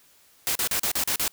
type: noise bursts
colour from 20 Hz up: white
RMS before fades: -25 dBFS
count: 7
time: 0.47-1.279 s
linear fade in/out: 0 ms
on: 83 ms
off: 38 ms
effects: white hiss -58 dBFS RMS until 1.32 s